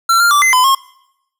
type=tone with pitch steps; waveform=square; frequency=1355 / 1396 / 1166 / 2058 / 1011 / 1079 Hz; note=E6 / F6 / D6 / C7 / B5 / C#6; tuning=+47 / -1 / -13 / -29 / +40 / -47 cents; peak=-9 dBFS; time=0.09-0.75 s; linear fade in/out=5 ms; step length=110 ms; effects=noise-tail reverb RT60 0.8 s tail -22 dB re dry